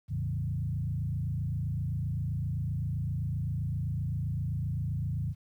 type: tone with frequency modulation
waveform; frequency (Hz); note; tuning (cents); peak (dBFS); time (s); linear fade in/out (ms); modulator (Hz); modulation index
sine; 118.6; A#2; +30; -29; 0.08-5.35; 50; 27.7; 1.5
effects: 11-bit